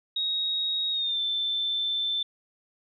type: tone with pitch glide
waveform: sine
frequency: 3774 to 3542 Hz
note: A#7 to A7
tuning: +21 to +11 cents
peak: -25 dBFS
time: 0.16-2.23 s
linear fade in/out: 5 ms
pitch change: -110 cents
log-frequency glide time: 0.91-1.2 s
effects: none